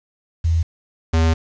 sine / square tone pair in turn, 82.41 / 81.32 Hz, E2 / E2, 0 / -23 cents, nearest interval unison, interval 23 cents, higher first, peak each -14 dBFS, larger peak neither, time 0.44-0.63 / 1.13-1.34 s, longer second, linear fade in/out 10 ms, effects resampled to 16000 Hz + 7-bit

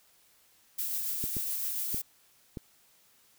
violet noise with tremolo, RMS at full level -32 dBFS, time 0.78-2.02 s, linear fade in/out 10 ms, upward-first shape triangle, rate 7.1 Hz, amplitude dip 30%
clicks, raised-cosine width 3 ms, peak -24 dBFS, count 4, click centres 1.24 / 1.368 / 1.945 / 2.572 s
effects white hiss -64 dBFS RMS until 3.38 s

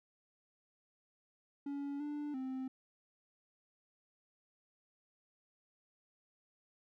triangle tone with pitch steps, 282.6 / 294.3 / 261.4 Hz, C#4 / D4 / C4, +34 / +4 / -1 cents, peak -36 dBFS, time 1.66-2.68 s, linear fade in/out 5 ms, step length 340 ms, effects none

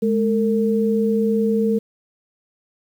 sine tone pair together, 211.3 / 453.7 Hz, G#3 / A#4, +30 / -47 cents, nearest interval octave + minor second, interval 1323 cents, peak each -18 / -19 dBFS, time 0.02-1.79 s, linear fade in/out 10 ms, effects 8-bit

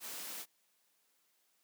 white noise, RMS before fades -44 dBFS, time 0-0.46 s, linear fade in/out 50 ms, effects white hiss -75 dBFS RMS until 1.63 s + high-pass 200 Hz 12 dB/octave

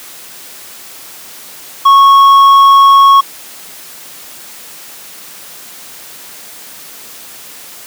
triangle tone with tanh clipping, 1102 Hz, C#6, 11 cents flat, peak -3 dBFS, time 1.85-3.21 s, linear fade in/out 10 ms, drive 10 dB, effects white hiss -32 dBFS RMS until 7.86 s + high-pass 150 Hz 12 dB/octave

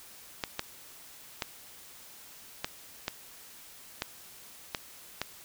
clicks, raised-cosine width 0.2 ms, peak -13 dBFS, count 8, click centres 0.438 / 0.594 / 1.422 / 2.645 / 3.081 / 4.021 / 4.748 / 5.216 s, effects white hiss -51 dBFS RMS until 5.44 s

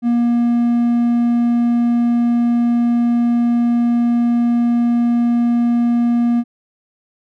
triangle tone, 237.6 Hz, A#3, 33 cents sharp, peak -10 dBFS, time 0.02-6.44 s, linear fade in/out 50 ms, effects none

